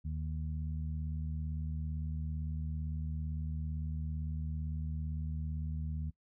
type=harmonic tone; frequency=77.78 Hz; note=D#2; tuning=in tune; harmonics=1 / 2 / 3; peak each=-36 / -40 / -49 dBFS; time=0.04-6.11 s; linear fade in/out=20 ms; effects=noise-tail reverb RT60 0.1 s tail -22 dB re dry